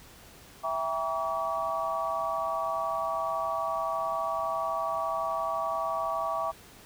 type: chord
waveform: sine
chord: E diminished seventh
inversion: none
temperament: just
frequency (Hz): 659.3 / 791.1 / 949.3 / 1139.2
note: E5 / G5 / Bb5 / Db6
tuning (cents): 0 / +16 / +31 / +47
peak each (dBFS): -32 / -36 / -37 / -31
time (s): 0.63-6.52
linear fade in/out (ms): 20
effects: pink hiss -52 dBFS RMS until 6.85 s